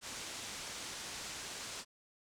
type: low-pass noise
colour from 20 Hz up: white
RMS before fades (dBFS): -45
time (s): 0.01-1.85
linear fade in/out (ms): 50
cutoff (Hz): 8000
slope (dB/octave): 24
effects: none